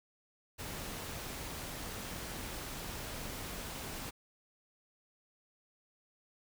pink noise with amplitude modulation, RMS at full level -41 dBFS, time 0.58-4.11 s, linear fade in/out 20 ms, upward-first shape sine, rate 227 Hz, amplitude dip 35%, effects none

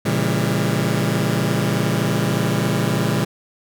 sawtooth chord, A# diminished seventh, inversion none, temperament just, 116.54 / 139.85 / 167.82 / 201.4 Hz, A#2 / C#3 / E3 / G3, 0 / +16 / +31 / +47 cents, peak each -19 dBFS, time 0.05-3.25 s, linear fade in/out 10 ms, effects none

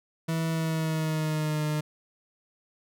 40% pulse tone with pitch glide, 162.8 to 151.9 Hz, E3 to D#3, -21 to -41 cents, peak -25 dBFS, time 0.28-1.81 s, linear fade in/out 10 ms, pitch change -120 cents, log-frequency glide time 0.5-1.64 s, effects none

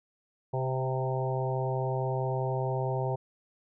harmonic tone with a mistuned harmonic, 130.81 Hz, C3, in tune, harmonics 1 / 3 / 4 / 5 / 6 / 7, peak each -30 / -35 / -36 / -37 / -38 / -38 dBFS, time 0.53-3.16 s, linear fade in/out 10 ms, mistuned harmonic 4, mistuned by -16 cents, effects none

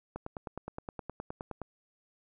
click train, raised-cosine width 1 ms, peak -24 dBFS, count 15, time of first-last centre 0.16-1.617 s, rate 9.61 Hz, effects none

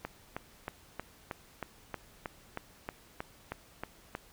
click train, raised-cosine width 0.5 ms, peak -21 dBFS, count 14, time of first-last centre 0.05-4.151 s, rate 3.17 Hz, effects pink hiss -59 dBFS RMS until 4.32 s

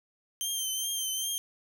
15% pulse tone with vibrato, 3136 Hz, G7, in tune, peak -23 dBFS, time 0.41-1.38 s, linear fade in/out 0 ms, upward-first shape triangle, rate 2.5 Hz, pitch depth 48 cents each way, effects none

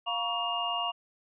sine tone cluster, 702 / 949 / 1127 / 2825 Hz, F5 / A#5 / C#6 / F7, +9 / +31 / +28 / +19 cents, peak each -34 / -36 / -35 / -32 dBFS, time 0.06-0.92 s, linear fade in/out 20 ms, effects none

